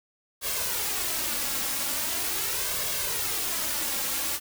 white noise with flanger, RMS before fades -29 dBFS, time 0.41-4.4 s, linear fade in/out 50 ms, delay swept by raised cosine 1.8 to 3.7 ms, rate 0.41 Hz, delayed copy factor +0.55, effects none

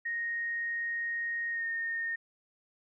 sine tone with pitch glide, 1864.7 to 1838 Hz, A#6 to A#6, 0 to -25 cents, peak -31 dBFS, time 0.05-2.16 s, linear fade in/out 10 ms, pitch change -25 cents, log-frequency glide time 1.51-1.65 s, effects none

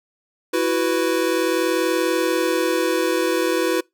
square chord, E suspended second, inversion none, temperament equal, 329.6 / 370 / 493.9 Hz, E4 / F#4 / B4, 0 / 0 / 0 cents, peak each -23 dBFS, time 0.53-3.81 s, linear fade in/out 10 ms, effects noise-tail reverb RT60 0.2 s tail -26 dB re dry

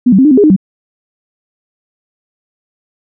sine tone with pitch steps, 247.6 / 191.6 / 264.4 / 302.9 / 259.1 / 410.5 / 306.7 / 191 Hz, B3 / G3 / C4 / D#4 / C4 / G#4 / D#4 / G3, +5 / -39 / +18 / -46 / -17 / -20 / -25 / -45 cents, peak -3 dBFS, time 0.06-0.564 s, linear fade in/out 10 ms, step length 63 ms, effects none

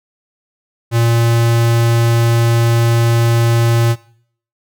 square tone, 116.54 Hz, A#2, in tune, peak -11 dBFS, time 0.91-3.96 s, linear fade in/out 50 ms, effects noise-tail reverb RT60 0.6 s tail -20 dB re dry

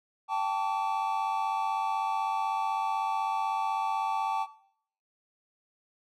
triangle chord, G suspended second, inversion none, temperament equal with one note detuned, 784 / 880 / 1145.8 Hz, G5 / A5 / D6, 0 / 0 / -43 cents, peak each -30 / -28 / -31 dBFS, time 0.28-4.47 s, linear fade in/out 50 ms, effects noise-tail reverb RT60 0.6 s tail -17 dB re dry

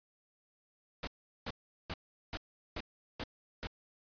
pink noise bursts, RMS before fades -39 dBFS, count 7, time 1.03-3.671 s, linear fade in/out 2 ms, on 43 ms, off 390 ms, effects resampled to 11025 Hz

